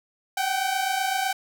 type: tone pair together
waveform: sawtooth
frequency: 753 / 780.9 Hz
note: F#5 / G5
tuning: +30 / -7 cents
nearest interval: minor second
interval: 63 cents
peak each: -23 / -22 dBFS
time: 0.37-1.33 s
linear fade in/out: 5 ms
effects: none